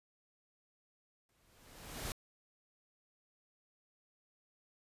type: noise with exponential growth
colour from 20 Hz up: pink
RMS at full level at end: -38 dBFS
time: 1.29-2.12 s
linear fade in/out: 1 ms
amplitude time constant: 180 ms
effects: resampled to 32000 Hz